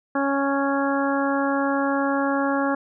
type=harmonic tone; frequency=277.2 Hz; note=C#4; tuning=in tune; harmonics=1 / 2 / 3 / 4 / 5 / 6; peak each=-23 / -26 / -28 / -29 / -30 / -31 dBFS; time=0.15-2.75 s; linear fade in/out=5 ms; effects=none